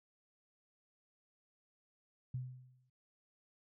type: tone with exponential decay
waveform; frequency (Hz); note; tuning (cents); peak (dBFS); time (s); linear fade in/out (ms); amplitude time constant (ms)
sine; 127.1; C3; -50; -35; 2.34-2.9; 5; 120
effects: none